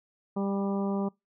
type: harmonic tone with a mistuned harmonic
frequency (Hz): 198.1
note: G3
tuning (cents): +18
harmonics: 1 / 2 / 3 / 4 / 5 / 6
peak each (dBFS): -28 / -34 / -38 / -40 / -42 / -44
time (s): 0.36-1.09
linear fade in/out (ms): 10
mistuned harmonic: 5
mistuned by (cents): -17
effects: noise-tail reverb RT60 0.2 s tail -25 dB re dry